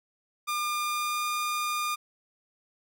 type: tone with pitch glide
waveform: sawtooth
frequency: 1204 to 1211 Hz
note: D6 to D#6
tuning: +43 to -47 cents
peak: -24 dBFS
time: 0.47-1.96 s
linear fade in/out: 20 ms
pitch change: +10 cents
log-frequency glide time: 0.87-1.26 s
effects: none